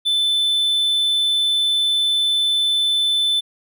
triangle tone, 3520 Hz, A7, in tune, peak -14 dBFS, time 0.05-3.41 s, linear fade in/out 20 ms, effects none

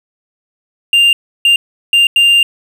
triangle tone bursts at uneven times, 2794 Hz, F7, in tune, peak -4 dBFS, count 4, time 0.93-1.13 / 1.45-1.56 / 1.93-2.07 / 2.16-2.43 s, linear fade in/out 2 ms, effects none

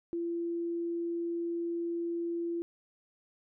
sine tone, 340 Hz, F4, 46 cents flat, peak -31 dBFS, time 0.13-2.62 s, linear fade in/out 0 ms, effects none

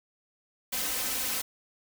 white noise with comb filter, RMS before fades -31 dBFS, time 0.72-1.42 s, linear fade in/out 10 ms, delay 3.9 ms, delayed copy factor +1, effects none

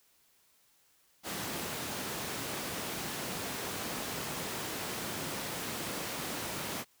pink high-pass noise, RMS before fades -38 dBFS, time 1.23-6.85 s, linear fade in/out 50 ms, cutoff 140 Hz, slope 12 dB/octave, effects white hiss -68 dBFS RMS until 7 s

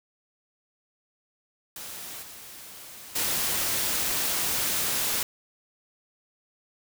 white noise with level steps, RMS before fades -39 / -44 / -27 dBFS, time 1.76-5.23 s, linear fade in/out 2 ms, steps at 2.22 / 3.15 s, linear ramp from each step 10 ms, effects none

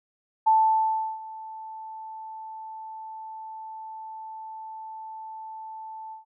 sine tone with ADSR envelope, 880 Hz, A5, in tune, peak -15 dBFS, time 0.46-6.25 s, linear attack 15 ms, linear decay 710 ms, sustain -21 dB, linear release 130 ms, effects none

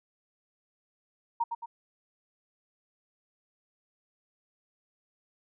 sine tone with echo, 932 Hz, A#5, 1 cent flat, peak -24 dBFS, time 1.4-1.44 s, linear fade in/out 10 ms, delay 110 ms, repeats 2, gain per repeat -6 dB, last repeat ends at 1.66 s, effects none

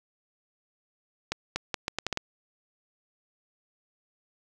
accelerating click train, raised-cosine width 0.2 ms, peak -11 dBFS, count 8, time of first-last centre 1.32-2.174 s, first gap 240 ms, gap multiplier 0.76, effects none

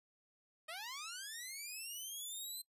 10% pulse linear sweep, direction up, 608 to 4121 Hz, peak -36 dBFS, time 0.68-2.62 s, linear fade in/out 10 ms, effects noise-tail reverb RT60 0.1 s tail -21 dB re dry + resampled to 32000 Hz

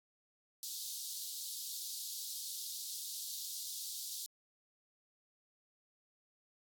pink high-pass noise, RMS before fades -43 dBFS, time 0.63-4.26 s, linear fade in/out 0 ms, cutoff 3700 Hz, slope 48 dB/octave, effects AAC 64 kbps

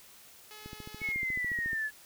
5% pulse tone, 426.1 Hz, G#4, 44 cents sharp, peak -36 dBFS, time 0.51-1.12 s, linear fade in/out 0 ms
click train, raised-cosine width 3 ms, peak -31 dBFS, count 16, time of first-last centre 0.66-1.731 s, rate 14 Hz
sine linear sweep, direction down, 2217 to 1703 Hz, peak -30 dBFS, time 1-1.91 s, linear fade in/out 50 ms
effects white hiss -55 dBFS RMS until 2.05 s

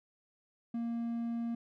triangle tone, 233.1 Hz, A#3, in tune, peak -31 dBFS, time 0.74-1.55 s, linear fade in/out 5 ms, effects none

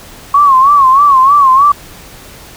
sine tone with vibrato, 1100 Hz, C#6, 14 cents flat, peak -3 dBFS, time 0.34-1.72 s, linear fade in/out 5 ms, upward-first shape sine, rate 3.2 Hz, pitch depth 110 cents each way, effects pink hiss -34 dBFS RMS until 2.56 s

